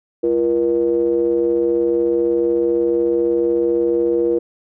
triangle ring-modulated tone, 67 Hz, C2, 42 cents sharp, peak -9 dBFS, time 0.23-4.39 s, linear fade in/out 10 ms, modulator 410 Hz, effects none

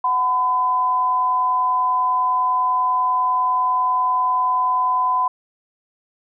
sine tone pair together, 740 / 1009.9 Hz, F#5 / B5, 0 / +38 cents, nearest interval perfect fourth, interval 538 cents, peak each -26 / -16 dBFS, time 0.04-5.28 s, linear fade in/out 5 ms, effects none

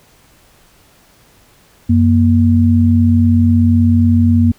sine tone pair together, 92.5 / 236.2 Hz, F#2 / A#3, 0 / +23 cents, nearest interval octave + major third, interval 1623 cents, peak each -10 dBFS, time 1.89-4.52 s, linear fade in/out 10 ms, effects pink hiss -49 dBFS RMS until 4.58 s

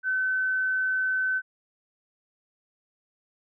sine tone, 1522 Hz, F#6, 48 cents sharp, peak -23 dBFS, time 0.03-1.42 s, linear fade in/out 50 ms, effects none

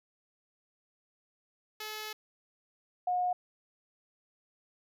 5% pulse / sine tone pair in turn, 429.3 / 722 Hz, A4 / F#5, -43 / -43 cents, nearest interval major sixth, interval 900 cents, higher second, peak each -27 dBFS, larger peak neither, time 1.8-2.13 / 3.07-3.33 s, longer first, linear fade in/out 5 ms, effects none

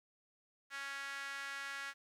sawtooth tone with high-pass filter, 277.2 Hz, C#4, in tune, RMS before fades -44 dBFS, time 0.7-1.94 s, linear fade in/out 50 ms, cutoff 1600 Hz, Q 3, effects low-pass 9000 Hz 12 dB/octave + 12-bit

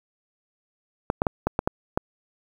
clicks, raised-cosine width 1 ms, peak -7 dBFS, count 7, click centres 1.101 / 1.219 / 1.268 / 1.47 / 1.591 / 1.675 / 1.975 s, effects 7-bit

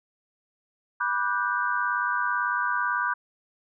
sine chord, G major seventh, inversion first, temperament just, 980 / 1176 / 1470 / 1568 Hz, B5 / D6 / F#6 / G6, -14 / +2 / -12 / 0 cents, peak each -29 dBFS, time 1-3.14 s, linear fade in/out 10 ms, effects none

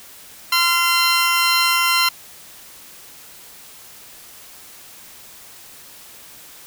15% pulse tone pair together, 1031 / 1374 Hz, C6 / F6, -26 / -29 cents, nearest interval perfect fourth, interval 497 cents, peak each -11 dBFS, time 0.52-2.09 s, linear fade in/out 5 ms, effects white hiss -42 dBFS RMS until 6.66 s

